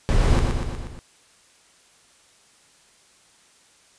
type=noise with echo; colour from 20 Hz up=brown; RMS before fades=-18 dBFS; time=0.09-0.39 s; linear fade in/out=0 ms; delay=120 ms; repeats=5; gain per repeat=-4 dB; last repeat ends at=0.99 s; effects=white hiss -56 dBFS RMS until 3.98 s + resampled to 22050 Hz